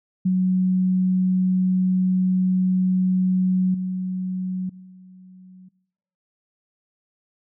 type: tone with level steps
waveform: sine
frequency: 185 Hz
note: F#3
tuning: in tune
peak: -16 / -23 / -42 dBFS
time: 0.25-5.69 s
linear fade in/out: 10 ms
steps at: 3.74 / 4.69 s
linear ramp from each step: 5 ms
effects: noise-tail reverb RT60 0.8 s tail -21 dB re dry